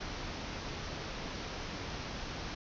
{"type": "low-pass noise", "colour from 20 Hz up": "pink", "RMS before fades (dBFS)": -41, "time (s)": [0, 2.55], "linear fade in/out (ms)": 10, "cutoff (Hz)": 6100, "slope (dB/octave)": 96, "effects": []}